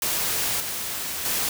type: noise with level steps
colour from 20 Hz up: white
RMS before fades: -25 / -30 / -25 dBFS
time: 0.02-1.49 s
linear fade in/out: 2 ms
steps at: 0.6 / 1.25 s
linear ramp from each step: 2 ms
effects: none